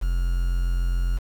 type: tone with quantisation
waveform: triangle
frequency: 43.65 Hz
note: F1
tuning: in tune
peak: -18 dBFS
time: 0.01-1.19 s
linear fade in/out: 20 ms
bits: 7
effects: none